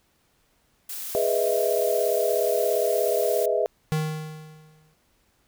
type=noise; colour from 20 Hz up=blue; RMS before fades=-34 dBFS; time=0.89-3.46 s; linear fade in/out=5 ms
type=chord; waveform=sine; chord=E major seventh; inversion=first; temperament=equal; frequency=415.3 / 493.9 / 622.3 / 659.3 Hz; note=G#4 / B4 / D#5 / E5; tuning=0 / 0 / 0 / 0 cents; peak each=-26 dBFS; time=1.15-3.66 s; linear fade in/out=0 ms
type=tone with exponential decay; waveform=square; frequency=155.56 Hz; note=D#3; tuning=in tune; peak=-21 dBFS; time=3.92-4.94 s; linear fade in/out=0 ms; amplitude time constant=220 ms
effects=pink hiss -66 dBFS RMS until 5.47 s